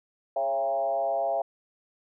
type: tone with frequency modulation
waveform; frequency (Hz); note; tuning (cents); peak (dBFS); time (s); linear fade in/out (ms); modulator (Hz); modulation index
sine; 676; E5; +43; -24; 0.36-1.42; 5; 128; 1
effects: none